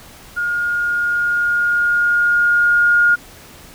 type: tone with level ramp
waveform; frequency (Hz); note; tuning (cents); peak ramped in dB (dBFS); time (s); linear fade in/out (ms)
sine; 1425; F6; +34; -17 to -9; 0.36-3.16; 20
effects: pink hiss -41 dBFS RMS until 3.74 s